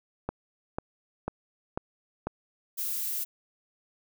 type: click train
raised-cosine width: 1 ms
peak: -16 dBFS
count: 5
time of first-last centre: 0.29-2.27 s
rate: 2.02 Hz
type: noise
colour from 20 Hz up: violet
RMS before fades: -32 dBFS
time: 2.77-3.25 s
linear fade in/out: 20 ms
effects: none